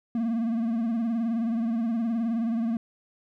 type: tone with vibrato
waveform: triangle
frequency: 229.3 Hz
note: A#3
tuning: 28 cents flat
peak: -22 dBFS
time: 0.15-2.77 s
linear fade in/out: 2 ms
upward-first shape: sine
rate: 19 Hz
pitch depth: 70 cents each way
effects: none